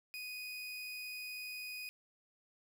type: tone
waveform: 30% pulse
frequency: 2489 Hz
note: D#7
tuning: in tune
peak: -40 dBFS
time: 0.14-1.89 s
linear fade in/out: 0 ms
effects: none